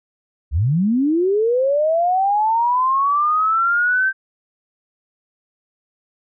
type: linear sweep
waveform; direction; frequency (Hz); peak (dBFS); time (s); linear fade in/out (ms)
sine; up; 60.7 to 1568; -14; 0.51-4.13; 50
effects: none